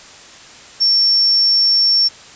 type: tone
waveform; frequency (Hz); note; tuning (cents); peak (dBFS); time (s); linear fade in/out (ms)
sine; 5450; F8; -43; -10; 0.8-2.09; 20
effects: white hiss -39 dBFS RMS until 2.35 s + resampled to 16000 Hz